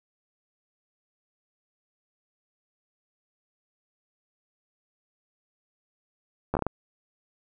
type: slowing click train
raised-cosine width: 1 ms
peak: -12 dBFS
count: 6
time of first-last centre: 6.54-6.666 s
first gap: 12 ms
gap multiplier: 1.38
effects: none